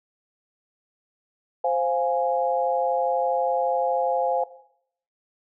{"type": "chord", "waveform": "sine", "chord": "F minor", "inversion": "second", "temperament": "equal", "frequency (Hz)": [523.3, 698.5, 830.6], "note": ["C5", "F5", "Ab5"], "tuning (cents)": [0, 0, 0], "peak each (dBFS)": [-24, -25, -25], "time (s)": [1.64, 4.44], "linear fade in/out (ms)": 5, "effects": ["noise-tail reverb RT60 0.7 s tail -17 dB re dry"]}